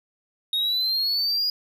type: exponential sweep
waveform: triangle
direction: up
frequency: 3729 to 4912 Hz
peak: -20 dBFS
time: 0.53-1.5 s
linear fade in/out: 2 ms
effects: none